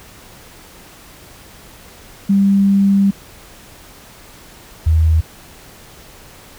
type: tone pair in turn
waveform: sine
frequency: 197.6 / 80.02 Hz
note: G3 / D#2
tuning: +14 / +49 cents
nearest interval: octave + major third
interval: 1565 cents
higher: first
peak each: -9 dBFS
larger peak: neither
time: 2.29-3.11 / 4.86-5.21 s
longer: first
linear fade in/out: 10 ms
effects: pink hiss -41 dBFS RMS until 6.58 s